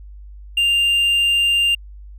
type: tone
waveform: triangle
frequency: 2794 Hz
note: F7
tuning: in tune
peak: -12 dBFS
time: 0.57-1.75 s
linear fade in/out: 5 ms
effects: added 50 Hz sine -35 dBFS peak until 2.18 s